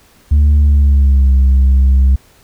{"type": "tone with pitch glide", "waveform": "sine", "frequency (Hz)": [73.42, 66.17], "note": ["D2", "C2"], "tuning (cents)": [0, 20], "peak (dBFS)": -3, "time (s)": [0.31, 2.16], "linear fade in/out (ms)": 10, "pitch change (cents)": -180, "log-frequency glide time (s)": [0.58, 1.32], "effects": ["tanh soft clip ceiling -5 dBFS", "pink hiss -48 dBFS RMS until 2.43 s"]}